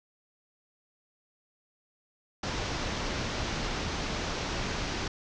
pink low-pass noise, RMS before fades -33 dBFS, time 2.43-5.08 s, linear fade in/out 5 ms, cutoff 6400 Hz, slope 48 dB/octave, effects none

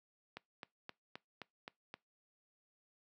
click train, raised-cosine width 0.3 ms, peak -29 dBFS, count 7, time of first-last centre 0.37-1.941 s, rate 3.82 Hz, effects noise-tail reverb RT60 0.2 s tail -23 dB re dry + high-pass 150 Hz 12 dB/octave

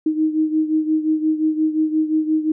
sine beating tone pair, 311.1 / 316.8 Hz, D#4 / D#4, 0 / +31 cents, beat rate 5.7 Hz, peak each -17 / -22 dBFS, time 0.06-2.52 s, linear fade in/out 5 ms, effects none

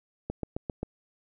click train, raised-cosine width 2 ms, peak -18 dBFS, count 5, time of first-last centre 0.3-0.831 s, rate 7.54 Hz, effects none

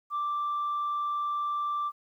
sine tone, 1174.7 Hz, D6, in tune, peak -26 dBFS, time 0.1-1.92 s, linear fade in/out 50 ms, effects tanh soft clip ceiling -25 dBFS + 11-bit

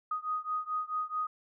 sine beating tone pair, 1244.5 / 1249.1 Hz, D#6 / D#6, 0 / +6 cents, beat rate 4.6 Hz, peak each -34 / -35 dBFS, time 0.11-1.27 s, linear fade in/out 5 ms, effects none

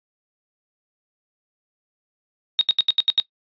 sine tone bursts, 3740 Hz, A#7, 5 cents sharp, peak -12 dBFS, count 7, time 2.59-3.199 s, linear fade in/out 0 ms, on 21 ms, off 77 ms, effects noise-tail reverb RT60 0.1 s tail -18 dB re dry + resampled to 11025 Hz

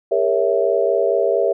sine chord, G diminished seventh, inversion none, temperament equal with one note detuned, 401.9 / 466.2 / 554.4 / 659.3 Hz, G4 / Bb4 / Db5 / Fb5, +43 / 0 / 0 / 0 cents, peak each -20 dBFS, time 0.11-1.53 s, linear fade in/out 10 ms, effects none

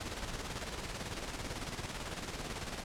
pink noise with tremolo, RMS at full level -39 dBFS, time 0-2.84 s, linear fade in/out 10 ms, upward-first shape square, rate 18 Hz, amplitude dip 45%, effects low-pass 8000 Hz 12 dB/octave

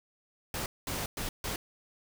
pink noise bursts at uneven times, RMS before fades -35 dBFS, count 4, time 0.54-0.66 / 0.87-1.06 / 1.17-1.29 / 1.44-1.56 s, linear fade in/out 2 ms, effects none

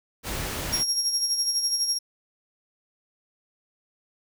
pink noise, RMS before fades -31 dBFS, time 0.23-0.84 s, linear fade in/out 50 ms
35% pulse tone with tremolo, 5588 Hz, F8, in tune, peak -18 dBFS, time 0.72-1.99 s, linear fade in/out 20 ms, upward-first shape sine, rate 12 Hz, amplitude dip 55%
effects none

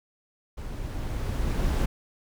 brown noise with level ramp, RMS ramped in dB -36 to -23 dBFS, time 0.57-1.86 s, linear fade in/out 10 ms, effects none

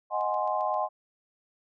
sine chord, Ab dominant seventh, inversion second, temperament equal, 622.3 / 740 / 830.6 / 1046.5 Hz, Eb5 / Gb5 / Ab5 / C6, 0 / 0 / 0 / 0 cents, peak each -31 dBFS, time 0.1-0.89 s, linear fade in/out 50 ms
click train, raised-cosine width 0.2 ms, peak -37 dBFS, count 5, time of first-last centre 0.21-0.742 s, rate 7.52 Hz
effects none

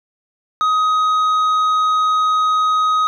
sine tone with tanh clipping, 1258 Hz, D#6, 19 cents sharp, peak -14 dBFS, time 0.61-3.07 s, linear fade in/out 0 ms, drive 6 dB, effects none

